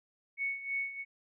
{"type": "tone with tremolo", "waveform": "sine", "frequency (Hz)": 2217, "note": "C#7", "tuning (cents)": 0, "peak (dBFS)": -30, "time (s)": [0.37, 1.05], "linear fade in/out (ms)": 50, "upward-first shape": "sine", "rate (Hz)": 3.1, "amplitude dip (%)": 75, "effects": []}